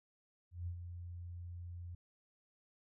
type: tone with ADSR envelope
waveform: sine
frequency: 87.31 Hz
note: F2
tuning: in tune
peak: -37 dBFS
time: 0.51-1.95 s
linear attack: 160 ms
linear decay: 84 ms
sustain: -7 dB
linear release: 5 ms
effects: none